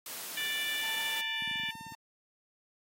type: noise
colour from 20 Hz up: white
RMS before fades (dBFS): -41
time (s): 0.06-1.21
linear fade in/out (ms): 2
type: harmonic tone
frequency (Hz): 587.3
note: D5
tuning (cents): 0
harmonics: 3 / 4 / 5 / 6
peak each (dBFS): -37 / -38 / -38 / -38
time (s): 0.37-1.71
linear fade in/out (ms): 5
type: tone with pitch glide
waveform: sawtooth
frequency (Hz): 898 to 903.2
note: A5 to A5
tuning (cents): +35 to +45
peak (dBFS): -40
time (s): 0.83-1.95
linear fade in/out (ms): 2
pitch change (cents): +10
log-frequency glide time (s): 1.06-1.35
type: clicks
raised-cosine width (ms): 5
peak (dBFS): -30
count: 11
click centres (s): 1.422 / 1.476 / 1.512 / 1.557 / 1.598 / 1.635 / 1.688 / 1.753 / 1.81 / 1.866 / 1.921
effects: high-pass 200 Hz 12 dB/octave + AAC 48 kbps